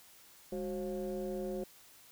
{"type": "tone with frequency modulation", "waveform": "sine", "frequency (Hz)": 370, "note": "F#4", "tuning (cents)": 0, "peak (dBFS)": -34, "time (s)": [0.52, 1.64], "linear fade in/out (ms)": 5, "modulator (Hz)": 167, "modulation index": 1.2, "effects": ["tanh soft clip ceiling -31 dBFS", "white hiss -59 dBFS RMS until 2.11 s"]}